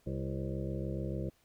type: harmonic tone with a mistuned harmonic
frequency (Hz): 66.9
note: C2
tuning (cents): +39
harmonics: 1 / 2 / 3 / 5 / 6 / 7 / 8 / 9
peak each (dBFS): -40 / -38 / -41 / -42 / -46 / -48 / -45 / -50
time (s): 0.06-1.3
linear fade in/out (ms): 10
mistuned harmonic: 7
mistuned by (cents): +59
effects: pink hiss -70 dBFS RMS until 1.44 s